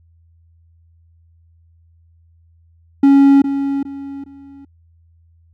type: tone with echo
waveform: triangle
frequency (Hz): 277.2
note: C#4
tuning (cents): 0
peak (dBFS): -4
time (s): 3.03-3.42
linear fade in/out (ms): 5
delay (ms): 410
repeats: 3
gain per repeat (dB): -10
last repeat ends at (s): 4.65
effects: added 83 Hz sine -49 dBFS peak until 5.53 s